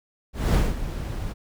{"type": "noise with ADSR envelope", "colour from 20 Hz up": "brown", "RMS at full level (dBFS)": -17, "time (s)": [0.33, 1.34], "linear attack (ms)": 210, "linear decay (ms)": 200, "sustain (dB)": -13, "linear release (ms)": 29, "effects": []}